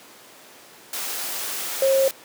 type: tone in noise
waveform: sine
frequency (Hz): 538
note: C5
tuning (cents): +48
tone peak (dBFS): -15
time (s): 1.82-2.08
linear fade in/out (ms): 2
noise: white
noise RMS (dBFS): -29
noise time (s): 0.93-2.11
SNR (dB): +11
effects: pink hiss -46 dBFS RMS until 2.24 s + high-pass 300 Hz 12 dB/octave